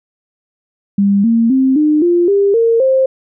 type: tone with pitch steps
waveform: sine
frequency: 199.9 / 229.6 / 263.8 / 303 / 348 / 399.8 / 459.2 / 527.5 Hz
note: G3 / A#3 / C4 / D#4 / F4 / G4 / A#4 / C5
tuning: +34 / -26 / +14 / -46 / -6 / +34 / -26 / +14 cents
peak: -8 dBFS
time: 0.98-3.06 s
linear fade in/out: 5 ms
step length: 260 ms
effects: none